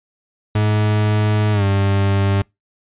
40% pulse tone with pitch glide, 106 to 98.9 Hz, G#2 to G2, +36 to +16 cents, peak -13 dBFS, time 0.55-2.42 s, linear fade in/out 5 ms, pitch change -120 cents, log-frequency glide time 1.52-1.64 s, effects noise-tail reverb RT60 0.2 s tail -26 dB re dry + resampled to 8000 Hz

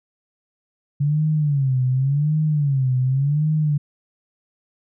sine tone with vibrato, 140.7 Hz, C#3, 26 cents sharp, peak -16 dBFS, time 1-3.78 s, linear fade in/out 10 ms, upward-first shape sine, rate 0.89 Hz, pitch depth 170 cents each way, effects none

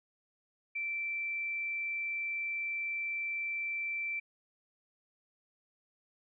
sine tone, 2338 Hz, D7, 8 cents flat, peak -33 dBFS, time 0.75-4.2 s, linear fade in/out 10 ms, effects none

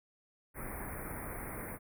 pink band-stop noise, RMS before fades -42 dBFS, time 0.54-1.79 s, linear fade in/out 50 ms, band 2300 to 9200 Hz, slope 96 dB/octave, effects none

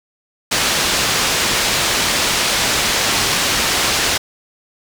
white low-pass noise, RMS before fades -17 dBFS, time 0.51-4.18 s, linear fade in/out 10 ms, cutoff 5700 Hz, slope 12 dB/octave, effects none

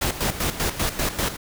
pink noise with tremolo, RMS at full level -23 dBFS, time 0.01-1.37 s, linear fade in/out 10 ms, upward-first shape square, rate 5.1 Hz, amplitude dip 70%, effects none

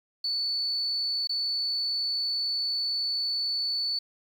sine tone with dropouts, 4469 Hz, C#8, 13 cents sharp, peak -26 dBFS, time 0.24-3.99 s, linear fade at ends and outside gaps 5 ms, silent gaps 1.273-1.293 s, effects 9-bit

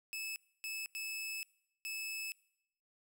sawtooth tone bursts at uneven times, 2607 Hz, E7, 20 cents flat, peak -36 dBFS, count 4, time 0.13-0.36 / 0.64-0.86 / 0.95-1.43 / 1.85-2.32 s, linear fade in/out 0 ms, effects noise-tail reverb RT60 0.8 s tail -24 dB re dry

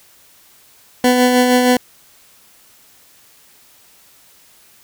20% pulse tone with tremolo, 249.3 Hz, B3, 16 cents sharp, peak -4 dBFS, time 1.04-1.77 s, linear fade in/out 2 ms, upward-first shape sine, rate 6.4 Hz, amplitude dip 35%, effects white hiss -49 dBFS RMS until 4.83 s

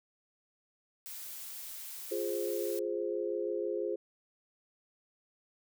blue noise, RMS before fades -44 dBFS, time 1.06-2.79 s, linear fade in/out 0 ms
sine chord, F minor, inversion none, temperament equal, 349.2 / 415.3 / 523.3 Hz, F4 / Ab4 / C5, 0 / 0 / 0 cents, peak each -36 / -35 / -37 dBFS, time 2.11-3.96 s, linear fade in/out 10 ms
effects none

